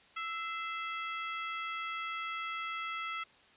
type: harmonic tone with a mistuned harmonic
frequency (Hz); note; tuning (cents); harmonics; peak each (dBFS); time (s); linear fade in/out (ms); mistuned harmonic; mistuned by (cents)
660; E5; +2; 2 / 3 / 4 / 5; -38 / -42 / -44 / -46; 0.16-3.24; 10; 3; +63
effects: white hiss -61 dBFS RMS until 3.56 s + resampled to 8000 Hz